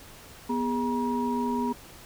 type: tone cluster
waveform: sine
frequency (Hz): 244.5 / 411.3 / 955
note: B3 / G#4 / A#5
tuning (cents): -17 / -17 / +42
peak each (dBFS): -27 / -33 / -30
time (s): 0.49-1.73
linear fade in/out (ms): 10
effects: pink hiss -48 dBFS RMS until 2.05 s